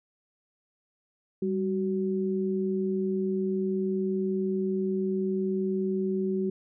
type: tone pair together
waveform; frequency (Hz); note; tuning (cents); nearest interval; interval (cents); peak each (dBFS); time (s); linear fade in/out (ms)
sine; 196 / 375.4; G3 / F#4; 0 / +25; major seventh; 1125; -28; 1.42-6.5; 5
effects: none